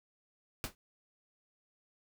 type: noise with exponential decay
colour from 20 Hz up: pink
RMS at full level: -33 dBFS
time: 0.64-0.75 s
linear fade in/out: 0 ms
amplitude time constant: 22 ms
effects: none